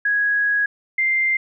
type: tone pair in turn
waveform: sine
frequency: 1661.2 / 2093 Hz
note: G#6 / C7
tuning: 0 / 0 cents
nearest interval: major third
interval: 400 cents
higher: second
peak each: -16 dBFS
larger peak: neither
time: 0.05-0.66 / 0.98-1.37 s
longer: first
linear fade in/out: 5 ms
effects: none